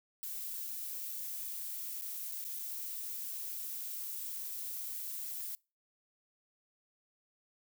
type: noise with dropouts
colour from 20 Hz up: violet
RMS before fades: -41 dBFS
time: 0.23-5.55 s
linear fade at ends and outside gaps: 0 ms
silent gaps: 2.012-2.02 / 2.315-2.32 / 2.442-2.45 / 2.59-2.594 s
effects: noise-tail reverb RT60 0.3 s tail -25 dB re dry